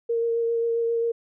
sine tone with vibrato, 463.3 Hz, A#4, 11 cents flat, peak -21 dBFS, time 0.09-1.12 s, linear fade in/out 10 ms, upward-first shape sine, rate 7.5 Hz, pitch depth 13 cents each way, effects none

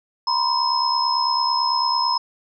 sine tone cluster, 958 / 1027 / 5160 Hz, A#5 / C6 / E8, +47 / -33 / -38 cents, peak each -22 dBFS, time 0.27-2.18 s, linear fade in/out 5 ms, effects none

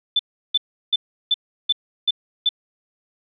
sine tone bursts, 3520 Hz, A7, in tune, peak -14 dBFS, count 7, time 0.16-2.491 s, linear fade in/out 5 ms, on 33 ms, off 350 ms, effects none

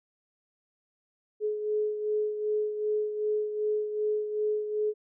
sine beating tone pair, 423.8 / 426.4 Hz, G#4 / G#4, +35 / +46 cents, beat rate 2.6 Hz, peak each -27 / -35 dBFS, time 1.4-4.94 s, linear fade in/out 50 ms, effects none

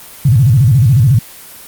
sine tone with vibrato, 123.47 Hz, B2, in tune, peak -5 dBFS, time 0.25-1.19 s, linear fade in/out 5 ms, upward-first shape square, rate 14 Hz, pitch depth 230 cents each way, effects white hiss -34 dBFS RMS until 1.67 s + Opus 24 kbps

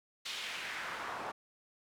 pink noise with band-pass filter sweep, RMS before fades -41 dBFS, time 0.25-1.32 s, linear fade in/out 10 ms, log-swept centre 3700 to 860 Hz, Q 1.6, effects none

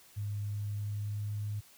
sine tone with pitch glide, 103 to 104.32 Hz, G#2 to G#2, -14 to +8 cents, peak -33 dBFS, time 0.16-1.61 s, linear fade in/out 20 ms, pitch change +22 cents, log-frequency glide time 0.43-1.38 s, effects white hiss -59 dBFS RMS until 1.77 s

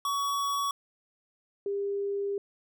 square / sine tone pair in turn, 1126 / 400.6 Hz, C#6 / G4, +27 / +38 cents, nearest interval octave + tritone, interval 1789 cents, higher first, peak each -28 dBFS, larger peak neither, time 0.05-0.71 / 1.66-2.38 s, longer second, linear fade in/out 2 ms, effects none

